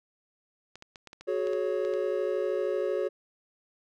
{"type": "clicks", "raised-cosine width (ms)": 0.2, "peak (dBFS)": -28, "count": 10, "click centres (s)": [0.756, 0.824, 0.958, 1.073, 1.131, 1.21, 1.471, 1.533, 1.85, 1.938]}
{"type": "chord", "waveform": "triangle", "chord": "F# suspended second", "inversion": "none", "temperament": "equal with one note detuned", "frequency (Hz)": [370, 422.8, 554.4], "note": ["F#4", "G#4", "C#5"], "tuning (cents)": [0, 31, 0], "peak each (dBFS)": -29, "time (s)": [1.27, 3.09], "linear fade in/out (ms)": 20}
{"effects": []}